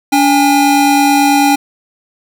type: tone pair together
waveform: square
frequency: 286.4 / 810 Hz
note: D4 / G#5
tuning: -43 / -43 cents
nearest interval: octave + tritone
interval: 1800 cents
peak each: -11 dBFS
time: 0.12-1.56 s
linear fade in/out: 10 ms
effects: none